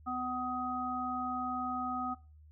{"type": "harmonic tone", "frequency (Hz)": 251, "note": "B3", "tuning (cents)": 28, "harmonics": [1, 3, 5], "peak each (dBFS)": [-39, -38, -36], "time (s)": [0.06, 2.15], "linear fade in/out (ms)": 20, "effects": ["noise-tail reverb RT60 0.3 s tail -19 dB re dry", "added 76 Hz sine -54 dBFS peak until 2.51 s"]}